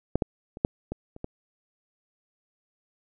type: clicks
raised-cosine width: 2 ms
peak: -9 / -10 / -26 / -7 / -18 / -29 / -19 dBFS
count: 7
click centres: 0.156 / 0.222 / 0.571 / 0.649 / 0.92 / 1.164 / 1.244 s
effects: none